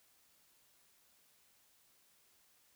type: silence
effects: white hiss -70 dBFS RMS until 2.75 s